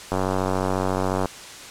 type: click train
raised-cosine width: 1 ms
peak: -9 dBFS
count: 108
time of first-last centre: 0.12-1.257 s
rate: 94.1 Hz
effects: white hiss -39 dBFS RMS until 1.7 s + low-pass 8000 Hz 12 dB/octave